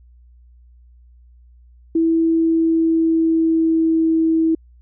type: tone with pitch glide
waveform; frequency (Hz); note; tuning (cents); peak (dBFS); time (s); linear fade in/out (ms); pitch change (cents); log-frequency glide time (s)
sine; 327.8 to 323.7; E4 to E4; -10 to -31; -13; 1.95-4.55; 5; -21; 2.2-4.14
effects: added 60 Hz sine -45 dBFS peak until 4.81 s